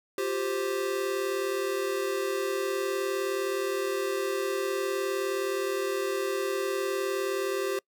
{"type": "chord", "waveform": "square", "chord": "F suspended second", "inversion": "none", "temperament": "equal with one note detuned", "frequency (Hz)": [352.5, 392, 523.3], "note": ["F4", "G4", "C5"], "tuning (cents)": [16, 0, 0], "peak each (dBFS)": [-36, -30, -35], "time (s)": [0.18, 7.79], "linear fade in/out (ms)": 2, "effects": ["noise-tail reverb RT60 0.1 s tail -25 dB re dry"]}